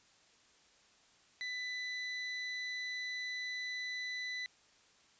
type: tone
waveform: 30% pulse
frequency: 1994 Hz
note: B6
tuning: 16 cents sharp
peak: -35 dBFS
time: 1.41-4.46 s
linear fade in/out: 0 ms
effects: white hiss -66 dBFS RMS until 5.19 s + resampled to 16000 Hz